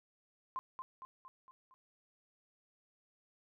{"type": "tone with echo", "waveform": "sine", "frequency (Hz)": 1046.5, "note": "C6", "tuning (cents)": 0, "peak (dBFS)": -36, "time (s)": [0.56, 0.59], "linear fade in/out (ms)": 0, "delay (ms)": 230, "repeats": 5, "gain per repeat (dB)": -5, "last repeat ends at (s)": 1.74, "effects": []}